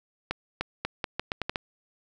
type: accelerating click train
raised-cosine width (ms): 0.3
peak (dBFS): -12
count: 9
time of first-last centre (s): 0.31-1.558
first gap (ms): 300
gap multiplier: 0.8
effects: none